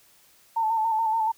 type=tone with vibrato; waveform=sine; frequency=890 Hz; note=A5; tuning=20 cents sharp; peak=-21 dBFS; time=0.56-1.32 s; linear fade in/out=10 ms; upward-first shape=square; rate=7 Hz; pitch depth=38 cents each way; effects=white hiss -58 dBFS RMS until 1.37 s